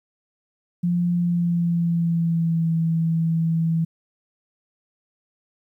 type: tone with pitch glide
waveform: sine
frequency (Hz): 174.61 to 163.86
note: F3 to E3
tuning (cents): 0 to -10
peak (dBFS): -18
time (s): 0.83-3.85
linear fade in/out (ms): 10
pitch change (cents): -110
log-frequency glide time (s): 1.13-2.71
effects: 10-bit